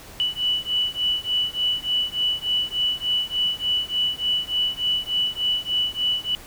sine beating tone pair, 2960 / 2963.4 Hz, F#7 / F#7, 0 / +2 cents, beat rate 3.4 Hz, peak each -24 dBFS, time 0.2-6.35 s, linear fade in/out 0 ms, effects pink hiss -43 dBFS RMS until 6.46 s

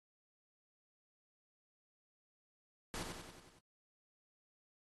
pink noise with echo, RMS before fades -43 dBFS, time 2.94-3.03 s, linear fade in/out 0 ms, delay 93 ms, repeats 6, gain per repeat -4 dB, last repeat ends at 3.588 s, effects low-pass 11000 Hz 12 dB/octave + AAC 32 kbps

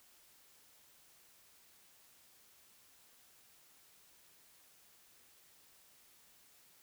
silence, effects white hiss -65 dBFS RMS until 6.82 s

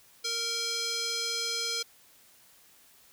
square tone with band-pass filter, 462.7 Hz, A#4, 13 cents flat, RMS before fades -32 dBFS, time 0.24-1.83 s, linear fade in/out 10 ms, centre 5000 Hz, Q 2.3, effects white hiss -59 dBFS RMS until 3.12 s

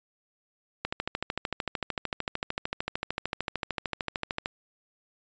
click train, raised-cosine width 0.3 ms, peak -13 dBFS, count 49, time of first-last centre 0.85-4.459 s, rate 13.3 Hz, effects resampled to 16000 Hz

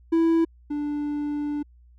triangle tone pair in turn, 329.6 / 293.6 Hz, E4 / D4, 0 / 0 cents, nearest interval major second, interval 200 cents, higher first, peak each -15 / -23 dBFS, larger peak first, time 0.12-0.45 / 0.7-1.63 s, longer second, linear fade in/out 10 ms, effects added 60 Hz sine -50 dBFS peak until 1.98 s

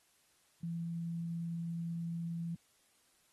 sine tone, 168.1 Hz, E3, 34 cents sharp, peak -36 dBFS, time 0.63-2.55 s, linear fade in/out 5 ms, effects white hiss -71 dBFS RMS until 3.32 s + AAC 32 kbps

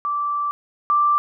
sine tone pair in turn, 1167 / 1175.8 Hz, D6 / D6, -11 / +2 cents, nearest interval unison, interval 13 cents, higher second, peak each -20 / -14 dBFS, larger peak second, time 0.05-0.51 / 0.9-1.18 s, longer first, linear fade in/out 0 ms, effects none

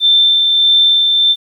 sine tone with tremolo, 3559 Hz, A7, 19 cents sharp, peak -6 dBFS, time 0-1.36 s, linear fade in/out 50 ms, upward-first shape sine, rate 1.6 Hz, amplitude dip 30%, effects 8-bit

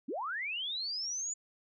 sine linear sweep, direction up, 208.5 to 7040 Hz, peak -34 dBFS, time 0.08-1.34 s, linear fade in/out 10 ms, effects none

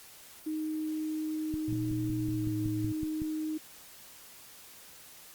sine tone, 311.1 Hz, D#4, in tune, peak -31 dBFS, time 0.46-3.58 s, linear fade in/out 10 ms
click train, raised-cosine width 5 ms, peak -26 dBFS, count 10, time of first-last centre 1.54-3.219 s, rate 5.36 Hz
sine tone with pitch glide, 118.5 to 111.85 Hz, A#2 to A2, +29 to +29 cents, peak -33 dBFS, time 1.68-2.92 s, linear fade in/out 0 ms, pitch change -100 cents, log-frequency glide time 2.26-2.54 s
effects white hiss -52 dBFS RMS until 5.34 s + Opus 48 kbps

